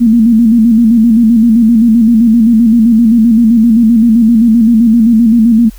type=tone with vibrato; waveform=sine; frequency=228.2 Hz; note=A#3; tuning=37 cents flat; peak=-3 dBFS; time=0-5.7 s; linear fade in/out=20 ms; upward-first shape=square; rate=7.7 Hz; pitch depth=68 cents each way; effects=added 42 Hz sine -29 dBFS peak until 5.78 s + white hiss -42 dBFS RMS until 5.78 s